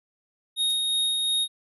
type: tone with tremolo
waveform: square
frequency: 3731 Hz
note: A#7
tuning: 1 cent sharp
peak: -22 dBFS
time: 0.56-1.48 s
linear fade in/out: 50 ms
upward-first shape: sine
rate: 2.8 Hz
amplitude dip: 25%
type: noise with exponential decay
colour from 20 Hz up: violet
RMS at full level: -35 dBFS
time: 0.7-0.82 s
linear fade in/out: 0 ms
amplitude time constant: 26 ms
effects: resampled to 32000 Hz